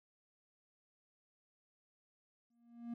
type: tone with exponential growth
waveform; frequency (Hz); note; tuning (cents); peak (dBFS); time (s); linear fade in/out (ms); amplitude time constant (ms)
triangle; 235.4; A#3; +17; -36; 2.5-2.94; 5; 94
effects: none